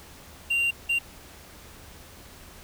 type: tone bursts at uneven times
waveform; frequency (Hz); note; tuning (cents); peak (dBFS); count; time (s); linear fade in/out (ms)
triangle; 2771; F7; -14; -20; 2; 0.5-0.71 / 0.89-0.99; 10
effects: added 77 Hz sine -54 dBFS peak until 2.63 s + pink hiss -48 dBFS RMS until 2.63 s

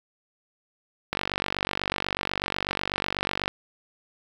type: click train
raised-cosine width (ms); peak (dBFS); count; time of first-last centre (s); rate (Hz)
0.3; -9; 114; 1.13-3.479; 48.1
effects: 7-bit

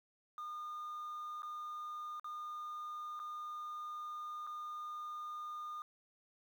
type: tone with dropouts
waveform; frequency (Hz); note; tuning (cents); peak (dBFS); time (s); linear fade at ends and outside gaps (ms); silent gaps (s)
sine; 1217; D#6; -39; -39; 0.38-5.82; 1; 1.421-1.431 / 2.197-2.244 / 3.193-3.199 / 4.467-4.472
effects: tanh soft clip ceiling -41 dBFS + 11-bit

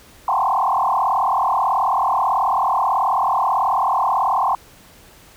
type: tone with frequency modulation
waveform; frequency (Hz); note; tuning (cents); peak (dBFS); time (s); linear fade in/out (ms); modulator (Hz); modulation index
sine; 912; A#5; -38; -15; 0.28-4.55; 2; 38.4; 4.8
effects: pink hiss -47 dBFS RMS until 5.36 s

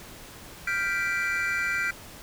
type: chord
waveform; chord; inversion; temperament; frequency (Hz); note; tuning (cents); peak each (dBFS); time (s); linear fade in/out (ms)
triangle; G dominant seventh; third; equal; 1396.9 / 1568 / 1975.5 / 2349; F6 / G6 / B6 / D7; 0 / 0 / 0 / 0; -29; 0.67-1.91; 5
effects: pink hiss -45 dBFS RMS until 2.22 s

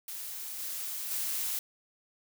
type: noise with level steps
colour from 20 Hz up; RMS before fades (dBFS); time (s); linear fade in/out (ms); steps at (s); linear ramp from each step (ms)
blue; -40 / -37 / -33; 0.08-1.59; 2; 0.58 / 1.1; 20
effects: none

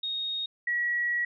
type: tone pair in turn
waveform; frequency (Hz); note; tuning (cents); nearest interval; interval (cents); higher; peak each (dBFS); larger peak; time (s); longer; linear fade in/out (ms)
sine; 3729 / 1921.4; A#7 / B6; 0 / -48; major seventh; 1148; first; -29 / -25; second; 0.03-0.46 / 0.67-1.25; second; 5
effects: none

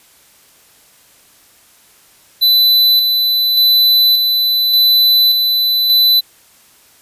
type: tone with tremolo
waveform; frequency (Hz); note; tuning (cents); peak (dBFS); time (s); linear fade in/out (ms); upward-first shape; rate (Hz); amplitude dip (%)
square; 4000; B7; +21; -8; 2.41-6.21; 20; square; 0.86; 35
effects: white hiss -48 dBFS RMS until 7.01 s + resampled to 32000 Hz

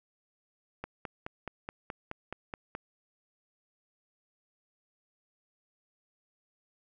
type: click train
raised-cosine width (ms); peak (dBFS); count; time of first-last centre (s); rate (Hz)
0.5; -22; 10; 0.84-2.751; 4.71
effects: none

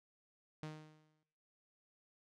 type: tone with exponential decay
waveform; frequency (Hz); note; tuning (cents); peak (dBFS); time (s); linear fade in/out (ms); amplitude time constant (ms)
sawtooth; 154.6; D#3; -11; -38; 0.63-1.23; 0; 130
effects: noise-tail reverb RT60 1.0 s tail -24 dB re dry + low-pass 6000 Hz 12 dB/octave

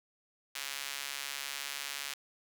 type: tone with high-pass filter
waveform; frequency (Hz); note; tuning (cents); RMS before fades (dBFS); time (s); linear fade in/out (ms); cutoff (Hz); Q
sawtooth; 140.3; C#3; +21; -40; 0.55-2.14; 5; 2300; 0.79
effects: 10-bit

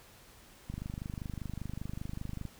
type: click train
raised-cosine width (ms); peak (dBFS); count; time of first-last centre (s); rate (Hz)
5; -26; 45; 0.7-2.453; 25.1
effects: pink hiss -57 dBFS RMS until 2.59 s

